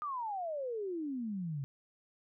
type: exponential sweep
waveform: sine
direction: down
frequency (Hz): 1236 to 132.8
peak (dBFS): -35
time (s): 0.02-1.64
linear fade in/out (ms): 0
effects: none